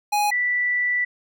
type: tone pair in turn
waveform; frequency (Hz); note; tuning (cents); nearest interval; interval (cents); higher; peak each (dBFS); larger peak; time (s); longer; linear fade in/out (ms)
square / sine; 830.6 / 1968.7; G#5 / B6; 0 / -6; octave + minor third; 1494; second; -19; neither; 0.12-0.31 / 0.31-1.05; second; 10
effects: none